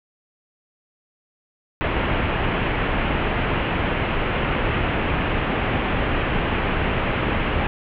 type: low-pass noise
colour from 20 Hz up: pink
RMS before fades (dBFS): -22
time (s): 1.81-7.67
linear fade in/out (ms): 0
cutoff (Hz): 3000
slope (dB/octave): 48
effects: none